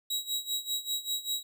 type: tone with tremolo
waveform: sawtooth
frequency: 3853 Hz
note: B7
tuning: 44 cents flat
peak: -25 dBFS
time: 0.1-1.43 s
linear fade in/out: 5 ms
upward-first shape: sine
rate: 5.1 Hz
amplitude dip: 85%
effects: none